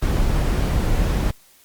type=noise; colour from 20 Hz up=brown; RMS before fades=-19 dBFS; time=0.02-1.31 s; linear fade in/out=5 ms; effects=white hiss -53 dBFS RMS until 1.64 s + Opus 48 kbps